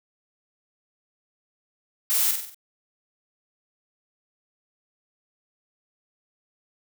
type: noise with echo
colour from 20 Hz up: blue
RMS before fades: -23 dBFS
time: 2.1-2.31 s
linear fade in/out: 0 ms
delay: 47 ms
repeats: 5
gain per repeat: -5 dB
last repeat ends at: 2.545 s
effects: none